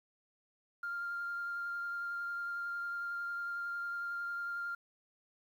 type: tone with vibrato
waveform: sine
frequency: 1396.9 Hz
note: F6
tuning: in tune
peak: -35 dBFS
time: 0.83-4.75 s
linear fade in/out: 5 ms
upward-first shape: triangle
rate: 11 Hz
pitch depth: 12 cents each way
effects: tanh soft clip ceiling -32 dBFS + 11-bit